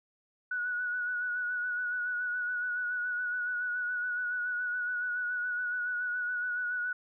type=tone with vibrato; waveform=sine; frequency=1469 Hz; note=F#6; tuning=13 cents flat; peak=-30 dBFS; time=0.51-6.93 s; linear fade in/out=5 ms; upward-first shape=sine; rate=7.1 Hz; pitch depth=30 cents each way; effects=none